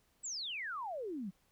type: exponential sweep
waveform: sine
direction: down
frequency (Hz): 8070 to 174.61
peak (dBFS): -38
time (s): 0.23-1.31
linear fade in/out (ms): 20
effects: pink hiss -73 dBFS RMS until 1.51 s